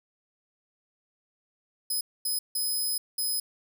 5% pulse tone bursts at uneven times, 5060 Hz, D#8, 28 cents sharp, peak -21 dBFS, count 4, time 1.9-2.01 / 2.25-2.39 / 2.55-2.98 / 3.18-3.4 s, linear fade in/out 5 ms, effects none

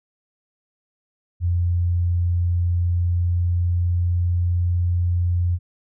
sine tone with pitch glide, 87.31 to 87.87 Hz, F2 to F2, 0 to +11 cents, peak -17 dBFS, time 1.4-5.59 s, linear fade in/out 50 ms, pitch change +11 cents, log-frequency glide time 2.61-4.76 s, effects none

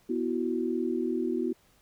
sine chord, B suspended fourth, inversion none, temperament equal, 246.9 / 329.6 / 370 Hz, B3 / E4 / F#4, 0 / 0 / 0 cents, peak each -31 dBFS, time 0.09-1.53 s, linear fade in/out 10 ms, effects pink hiss -64 dBFS RMS until 1.81 s

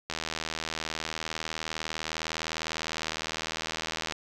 click train, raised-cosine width 0.2 ms, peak -14 dBFS, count 322, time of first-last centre 0.1-4.123 s, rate 79.8 Hz, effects none

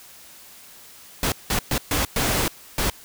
pink noise bursts at uneven times, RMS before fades -22 dBFS, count 6, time 1.23-1.32 / 1.5-1.59 / 1.71-1.78 / 1.91-2.05 / 2.16-2.48 / 2.78-2.9 s, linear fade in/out 2 ms, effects white hiss -46 dBFS RMS until 3.04 s

